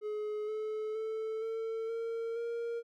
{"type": "tone with pitch steps", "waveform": "triangle", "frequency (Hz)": [423.3, 431.7, 440.3, 449, 457.9, 467], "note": ["G#4", "A4", "A4", "A4", "A#4", "A#4"], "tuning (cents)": [33, -33, 1, 35, -31, 3], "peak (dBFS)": -32, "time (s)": [0.01, 2.83], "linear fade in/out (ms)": 50, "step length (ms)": 470, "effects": []}